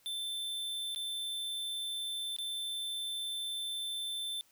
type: tone with dropouts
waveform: square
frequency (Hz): 3544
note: A7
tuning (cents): +12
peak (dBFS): -36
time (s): 0.06-4.41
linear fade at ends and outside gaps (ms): 0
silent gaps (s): 0.948-0.96 / 2.364-2.386
effects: white hiss -67 dBFS RMS until 4.51 s